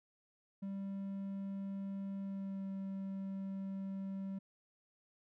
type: tone with pitch glide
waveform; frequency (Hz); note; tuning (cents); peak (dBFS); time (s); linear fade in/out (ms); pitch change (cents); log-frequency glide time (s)
triangle; 196 to 193.75; G3 to G3; 0 to -20; -37; 0.62-4.39; 10; -20; 2.22-2.67
effects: none